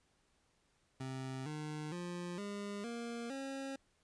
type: tone with pitch steps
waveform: 25% pulse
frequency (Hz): 131.7 / 152.16 / 175.8 / 203.1 / 234.7 / 271.1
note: C3 / D#3 / F3 / G#3 / A#3 / C#4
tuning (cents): +12 / -38 / +12 / -38 / +12 / -38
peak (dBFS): -37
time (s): 1-3.76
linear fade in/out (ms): 5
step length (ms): 460
effects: pink hiss -75 dBFS RMS until 4.03 s + resampled to 22050 Hz